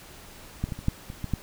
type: clicks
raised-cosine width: 5 ms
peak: -14 / -29 / -19 / -25 / -10 / -24 / -18 / -12 dBFS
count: 8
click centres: 0.64 / 0.689 / 0.722 / 0.79 / 0.884 / 1.101 / 1.243 / 1.337 s
effects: pink hiss -47 dBFS RMS until 1.42 s